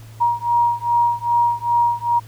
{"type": "beating tone pair", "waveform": "sine", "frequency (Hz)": [947, 949.5], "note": ["A#5", "A#5"], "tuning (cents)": [27, 32], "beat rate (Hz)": 2.5, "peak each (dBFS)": -18, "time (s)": [0.2, 2.2], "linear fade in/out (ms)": 20, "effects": ["added 111 Hz sine -37 dBFS peak until 2.27 s", "pink hiss -48 dBFS RMS until 2.27 s"]}